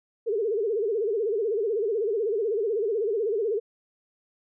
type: tone with vibrato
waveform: sine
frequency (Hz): 429.6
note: A4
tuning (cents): -41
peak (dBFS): -23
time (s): 0.26-3.6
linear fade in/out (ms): 20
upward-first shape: sine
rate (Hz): 16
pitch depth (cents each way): 160
effects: none